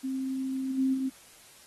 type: tone with level steps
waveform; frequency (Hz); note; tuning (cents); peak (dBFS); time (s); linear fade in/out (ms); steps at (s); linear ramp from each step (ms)
sine; 264.3; C4; +18; -29 / -23 / -27; 0.03-1.1; 20; 0.77 / 0.93; 20
effects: white hiss -54 dBFS RMS until 1.66 s + AAC 32 kbps